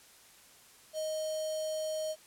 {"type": "tone with notch filter", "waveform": "square", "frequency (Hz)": 625, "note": "D#5", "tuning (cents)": 8, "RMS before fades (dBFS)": -35, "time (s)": [0.93, 2.16], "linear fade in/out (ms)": 50, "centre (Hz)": 1800, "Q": 0.63, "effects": ["white hiss -58 dBFS RMS until 2.26 s", "low-pass 12000 Hz 12 dB/octave"]}